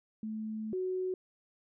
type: tone pair in turn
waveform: sine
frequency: 217.6 / 370.7 Hz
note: A3 / F#4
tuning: -19 / +3 cents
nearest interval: major sixth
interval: 922 cents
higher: second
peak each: -35 / -31 dBFS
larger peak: second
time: 0.23-0.73 / 0.73-1.14 s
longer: first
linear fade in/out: 2 ms
effects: none